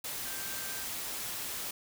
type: tone in noise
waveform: sine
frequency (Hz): 1568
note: G6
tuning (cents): 0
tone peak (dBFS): -47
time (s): 0.26-0.84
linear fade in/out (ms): 5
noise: white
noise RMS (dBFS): -38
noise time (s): 0.04-1.71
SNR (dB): -12
effects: none